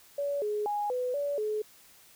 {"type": "tone with pitch steps", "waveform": "sine", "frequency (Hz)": [569, 419.7, 827, 499.9, 573, 426.9], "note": ["C#5", "G#4", "G#5", "B4", "D5", "G#4"], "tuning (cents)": [45, 18, -8, 21, -43, 48], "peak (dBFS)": -28, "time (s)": [0.18, 1.62], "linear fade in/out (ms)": 5, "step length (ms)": 240, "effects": ["white hiss -57 dBFS RMS until 2.15 s"]}